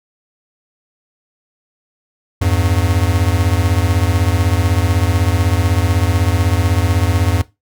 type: beating tone pair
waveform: square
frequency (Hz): 84 / 100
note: E2 / G2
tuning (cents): +33 / +35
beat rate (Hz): 16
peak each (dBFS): -16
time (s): 2.41-7.42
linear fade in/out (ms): 10
effects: noise-tail reverb RT60 0.2 s tail -17 dB re dry